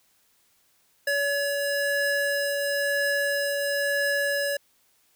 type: tone pair together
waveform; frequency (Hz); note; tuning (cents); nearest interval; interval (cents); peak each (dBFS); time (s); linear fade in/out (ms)
square; 567 / 1700; C#5 / G#6; +39 / +40; octave + perfect fifth; 1901; -27; 1.07-4.57; 5
effects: white hiss -65 dBFS RMS until 5.15 s